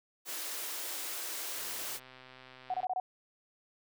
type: high-pass noise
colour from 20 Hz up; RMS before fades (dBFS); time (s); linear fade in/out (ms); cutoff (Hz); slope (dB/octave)
white; -39; 0.25-2; 50; 280; 96
type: click train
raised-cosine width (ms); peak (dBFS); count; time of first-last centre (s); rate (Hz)
0.3; -36; 164; 1.58-2.844; 129
type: tone bursts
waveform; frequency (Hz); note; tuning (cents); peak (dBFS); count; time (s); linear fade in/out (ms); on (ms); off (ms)
sine; 740; F#5; 0; -30; 5; 2.7-3; 2; 40; 25
effects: none